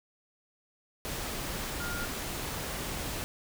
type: tone in noise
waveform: sine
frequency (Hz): 1413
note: F6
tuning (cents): +20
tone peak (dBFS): -37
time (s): 1.8-2.05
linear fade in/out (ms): 0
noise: pink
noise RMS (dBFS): -36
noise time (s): 1.05-3.24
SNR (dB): -4
effects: none